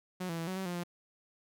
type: tone with pitch steps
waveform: sawtooth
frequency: 183.1 / 166.7 / 165.1 / 186.8 / 190.6 / 176.4 / 174.3 Hz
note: F#3 / E3 / E3 / F#3 / G3 / F3 / F3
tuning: -18 / +20 / +3 / +17 / -48 / +18 / -3 cents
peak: -31 dBFS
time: 0.2-0.837 s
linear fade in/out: 10 ms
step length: 91 ms
effects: none